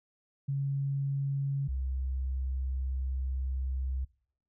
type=tone pair in turn; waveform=sine; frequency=138.59 / 65.41 Hz; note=C#3 / C2; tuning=0 / 0 cents; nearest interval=octave + minor second; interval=1300 cents; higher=first; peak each=-28 / -30 dBFS; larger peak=first; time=0.48-1.68 / 1.68-4.05 s; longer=second; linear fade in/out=10 ms; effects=noise-tail reverb RT60 0.6 s tail -23 dB re dry